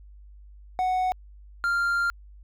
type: tone pair in turn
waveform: triangle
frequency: 740 / 1393 Hz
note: F#5 / F6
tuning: 0 / -5 cents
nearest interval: major seventh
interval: 1095 cents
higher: second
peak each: -20 dBFS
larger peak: neither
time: 0.79-1.12 / 1.64-2.1 s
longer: second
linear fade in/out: 0 ms
effects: added 50 Hz sine -45 dBFS peak until 2.43 s